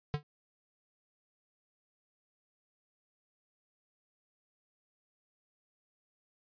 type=tone with exponential decay; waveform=square; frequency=147.8 Hz; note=D3; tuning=11 cents sharp; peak=-26 dBFS; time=0.14-0.23 s; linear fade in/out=0 ms; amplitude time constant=19 ms; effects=resampled to 11025 Hz